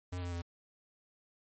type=tone with pitch steps; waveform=square; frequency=90.1 / 87.99 / 85.93 Hz; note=F#2 / F2 / F2; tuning=-45 / +13 / -28 cents; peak=-37 dBFS; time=0.12-0.42 s; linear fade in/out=10 ms; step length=100 ms; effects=MP3 32 kbps